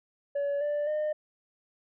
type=tone with pitch steps; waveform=sine; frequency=568 / 587.7 / 608.1 Hz; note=C#5 / D5 / D#5; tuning=+42 / +1 / -40 cents; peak=-24 dBFS; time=0.35-1.13 s; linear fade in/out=10 ms; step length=260 ms; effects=tanh soft clip ceiling -26 dBFS